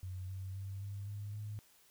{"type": "tone with pitch steps", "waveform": "sine", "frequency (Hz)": [92.5, 94.94, 97.44, 100, 102.64, 105.34], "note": ["F#2", "F#2", "G2", "G2", "G#2", "G#2"], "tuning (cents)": [0, 45, -10, 35, -20, 25], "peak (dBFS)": -40, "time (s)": [0.03, 1.59], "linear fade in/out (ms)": 0, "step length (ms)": 260, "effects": ["white hiss -66 dBFS RMS until 1.9 s"]}